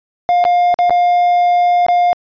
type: tone with dropouts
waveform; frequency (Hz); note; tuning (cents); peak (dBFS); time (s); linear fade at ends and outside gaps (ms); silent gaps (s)
triangle; 707; F5; +21; -7; 0.29-2.13; 0; 0.441-0.451 / 0.742-0.789 / 0.896-0.906 / 1.865-1.885
effects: resampled to 11025 Hz